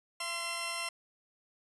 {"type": "tone cluster", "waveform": "15% pulse", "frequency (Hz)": [676, 1038, 2710], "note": ["E5", "C6", "E7"], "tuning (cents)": [43, -14, 47], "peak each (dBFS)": [-35, -32, -31], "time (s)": [0.2, 0.89], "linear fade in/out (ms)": 5, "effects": ["resampled to 24000 Hz"]}